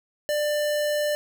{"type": "tone", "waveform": "square", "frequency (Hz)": 594, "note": "D5", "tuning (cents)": 20, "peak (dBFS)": -23, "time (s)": [0.29, 1.15], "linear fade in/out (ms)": 0, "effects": []}